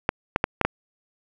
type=clicks; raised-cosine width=0.5 ms; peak=-4 dBFS; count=5; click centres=0.091 / 0.361 / 0.441 / 0.613 / 0.65 s; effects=none